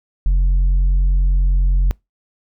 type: tone with tanh clipping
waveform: sine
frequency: 45.04 Hz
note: F#1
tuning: 46 cents flat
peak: -12 dBFS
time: 0.26-1.91 s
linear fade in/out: 0 ms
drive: 3 dB
effects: noise-tail reverb RT60 0.2 s tail -25 dB re dry

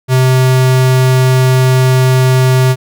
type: tone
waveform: square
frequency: 129.3 Hz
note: C3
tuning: 20 cents flat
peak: -7 dBFS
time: 0.08-2.76 s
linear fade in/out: 50 ms
effects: none

